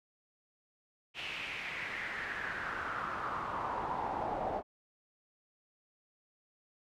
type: noise with band-pass filter sweep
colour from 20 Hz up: brown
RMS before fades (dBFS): -38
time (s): 1.14-4.63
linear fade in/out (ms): 50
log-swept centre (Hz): 2800 to 700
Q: 4.2
effects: none